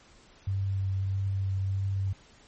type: tone with vibrato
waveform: sine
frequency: 96.9 Hz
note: G2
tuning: 20 cents flat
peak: -26 dBFS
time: 0.47-2.13 s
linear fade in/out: 5 ms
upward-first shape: triangle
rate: 1.6 Hz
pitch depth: 16 cents each way
effects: pink hiss -57 dBFS RMS until 2.47 s + MP3 32 kbps